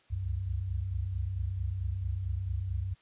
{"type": "tone cluster", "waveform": "sine", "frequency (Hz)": [66, 70.5, 95], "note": ["C2", "C#2", "F#2"], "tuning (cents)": [16, 30, 46], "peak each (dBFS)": [-36, -39, -32], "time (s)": [0.1, 2.95], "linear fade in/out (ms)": 20, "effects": ["white hiss -65 dBFS RMS until 3.01 s", "resampled to 8000 Hz"]}